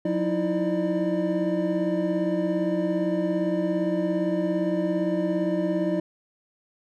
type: tone cluster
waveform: triangle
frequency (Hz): 180.7 / 314.2 / 331.7 / 599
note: F#3 / D#4 / E4 / D5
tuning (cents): -41 / +17 / +11 / +34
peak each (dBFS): -26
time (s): 0.05-6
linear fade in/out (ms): 5
effects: none